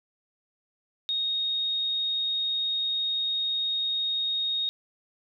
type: tone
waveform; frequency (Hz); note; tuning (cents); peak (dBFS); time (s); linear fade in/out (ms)
sine; 3729; A#7; 0; -25; 1.09-4.69; 0
effects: none